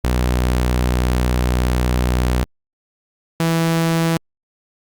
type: tone pair in turn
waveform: sawtooth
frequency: 61.74 / 164.83 Hz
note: B1 / E3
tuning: 0 / 0 cents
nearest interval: octave + perfect fourth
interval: 1700 cents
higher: second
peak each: -11 dBFS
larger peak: neither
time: 0.04-2.44 / 3.4-4.17 s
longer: first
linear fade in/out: 0 ms
effects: Opus 48 kbps